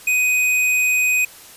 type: tone with tanh clipping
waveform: sine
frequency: 2500 Hz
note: D#7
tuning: 8 cents sharp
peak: -16 dBFS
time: 0.07-1.25 s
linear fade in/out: 5 ms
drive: 17 dB
effects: white hiss -42 dBFS RMS until 1.56 s + resampled to 32000 Hz